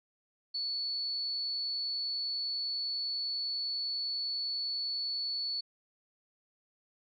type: tone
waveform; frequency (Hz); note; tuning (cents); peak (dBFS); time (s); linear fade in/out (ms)
sine; 4435; C#8; 0; -32; 0.54-5.61; 10
effects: none